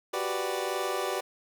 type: chord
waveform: 25% pulse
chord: G major seventh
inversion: third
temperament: equal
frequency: 370 / 392 / 493.9 / 587.3 Hz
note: F#4 / G4 / B4 / D5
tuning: 0 / 0 / 0 / 0 cents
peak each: -31 dBFS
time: 0.13-1.21 s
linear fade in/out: 10 ms
effects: none